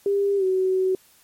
sine tone with pitch glide, 400 to 375.4 Hz, G4 to F#4, +35 to +25 cents, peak -18 dBFS, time 0.06-0.95 s, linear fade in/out 2 ms, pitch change -110 cents, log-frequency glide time 0.37-0.44 s, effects white hiss -56 dBFS RMS until 1.23 s + MP3 64 kbps

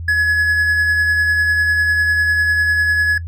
triangle tone with tremolo, 1691 Hz, G#6, 31 cents sharp, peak -9 dBFS, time 0.08-3.18 s, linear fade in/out 5 ms, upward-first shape sine, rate 10 Hz, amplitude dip 30%, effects noise-tail reverb RT60 0.1 s tail -20 dB re dry + added 84 Hz sine -24 dBFS peak until 3.27 s

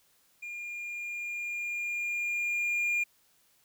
triangle tone with level ramp, 2412 Hz, D7, 46 cents sharp, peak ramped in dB -36 to -24 dBFS, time 0.42-3.04 s, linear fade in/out 10 ms, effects white hiss -67 dBFS RMS until 3.64 s

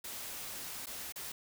white noise with dropouts, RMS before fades -43 dBFS, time 0.04-1.32 s, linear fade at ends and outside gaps 5 ms, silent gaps 0.859-0.868 / 1.123-1.158 s, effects none

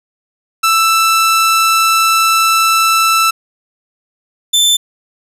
sawtooth tone pair in turn, 1325 / 3537 Hz, E6 / A7, +9 / +8 cents, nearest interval octave + perfect fourth, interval 1699 cents, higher second, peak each -5 dBFS, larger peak neither, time 0.63-3.31 / 4.53-4.77 s, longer first, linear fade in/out 10 ms, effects resampled to 32000 Hz + 7-bit

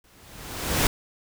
pink noise with exponential growth, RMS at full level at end -19 dBFS, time 0.04-0.87 s, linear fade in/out 2 ms, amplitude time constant 180 ms, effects none

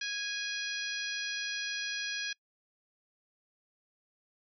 harmonic tone, 827 Hz, G#5, 8 cents flat, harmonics 2 / 3 / 4 / 5 / 6 / 7, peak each -38 / -40 / -41 / -42 / -43 / -43 dBFS, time 0.01-2.33 s, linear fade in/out 5 ms, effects noise-tail reverb RT60 0.1 s tail -25 dB re dry

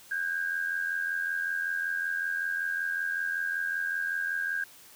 sine tone pair together, 1528.7 / 1614 Hz, G6 / G#6, -44 / -50 cents, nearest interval minor second, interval 94 cents, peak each -35 / -29 dBFS, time 0.11-4.64 s, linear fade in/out 5 ms, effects white hiss -53 dBFS RMS until 4.95 s

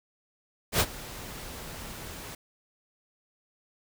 pink noise with ADSR envelope, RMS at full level -21 dBFS, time 0.72-2.35 s, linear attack 79 ms, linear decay 54 ms, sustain -20 dB, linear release 4 ms, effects none

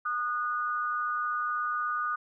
sine tone pair together, 1222 / 1465.6 Hz, D#6 / F#6, -32 / -17 cents, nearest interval minor third, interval 315 cents, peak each -29 / -33 dBFS, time 0.05-2.16 s, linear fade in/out 10 ms, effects none

